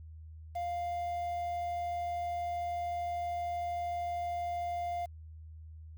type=tone with quantisation; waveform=triangle; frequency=698.5 Hz; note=F5; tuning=in tune; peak=-31 dBFS; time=0.55-5.06 s; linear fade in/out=10 ms; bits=9; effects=added 79 Hz sine -46 dBFS peak until 5.97 s